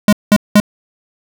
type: tone bursts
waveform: square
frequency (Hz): 207.7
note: G#3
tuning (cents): 0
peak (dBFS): -5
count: 3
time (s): 0.08-0.601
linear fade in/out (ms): 2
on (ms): 47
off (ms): 190
effects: none